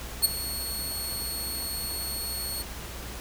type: tone with ADSR envelope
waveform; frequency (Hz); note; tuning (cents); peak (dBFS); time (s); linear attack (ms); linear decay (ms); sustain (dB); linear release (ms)
15% pulse; 4355; C#8; -31; -9; 0.22-2.63; 28; 16; -16; 19
effects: added 60 Hz sine -40 dBFS peak until 3.2 s + pink hiss -40 dBFS RMS until 3.2 s